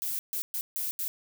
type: noise bursts at uneven times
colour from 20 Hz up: violet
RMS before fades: -32 dBFS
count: 5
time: 0.02-0.19 / 0.33-0.42 / 0.54-0.61 / 0.76-0.91 / 0.99-1.08 s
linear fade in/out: 0 ms
effects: none